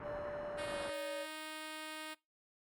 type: low-pass noise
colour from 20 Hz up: white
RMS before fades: -47 dBFS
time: 0-0.9 s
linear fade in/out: 2 ms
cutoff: 1500 Hz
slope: 24 dB/octave
type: tone with pitch glide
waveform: triangle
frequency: 587.3 to 569.9 Hz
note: D5 to C#5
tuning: 0 to +48 cents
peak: -38 dBFS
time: 0.01-1.27 s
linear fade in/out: 50 ms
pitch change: -52 cents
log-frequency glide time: 0.62-0.83 s
type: tone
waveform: 5% pulse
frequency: 311.1 Hz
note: D#4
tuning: in tune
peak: -32 dBFS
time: 0.57-2.15 s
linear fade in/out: 20 ms
effects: noise-tail reverb RT60 0.2 s tail -22 dB re dry + Opus 32 kbps